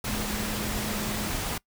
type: tone in noise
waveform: sine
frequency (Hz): 210.2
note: G#3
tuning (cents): +21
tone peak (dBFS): -34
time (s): 0.06-1.3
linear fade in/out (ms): 5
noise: pink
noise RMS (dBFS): -31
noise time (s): 0.04-1.58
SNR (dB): -6
effects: noise-tail reverb RT60 0.1 s tail -23 dB re dry